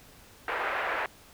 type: band-pass noise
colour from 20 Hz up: white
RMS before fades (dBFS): -31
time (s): 0.48-1.06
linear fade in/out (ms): 2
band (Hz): 430 to 2000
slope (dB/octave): 24
effects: pink hiss -54 dBFS RMS until 1.33 s